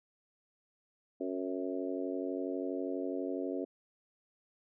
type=harmonic tone with a mistuned harmonic; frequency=92.2 Hz; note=F#2; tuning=6 cents flat; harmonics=3 / 4 / 5 / 6 / 7; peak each=-37 / -39 / -41 / -43 / -44 dBFS; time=1.2-3.65 s; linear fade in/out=10 ms; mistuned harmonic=7; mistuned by=+23 cents; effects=none